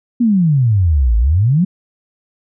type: exponential two-way sweep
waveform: sine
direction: down then up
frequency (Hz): 248.4 to 52.8 to 194.2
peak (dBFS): -9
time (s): 0.2-1.65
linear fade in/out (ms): 10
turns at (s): 1.17
effects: none